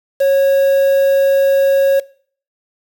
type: tone with quantisation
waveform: triangle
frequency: 549 Hz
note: C#5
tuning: 17 cents flat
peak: -7 dBFS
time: 0.2-2 s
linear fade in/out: 10 ms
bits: 5
effects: noise-tail reverb RT60 0.5 s tail -21 dB re dry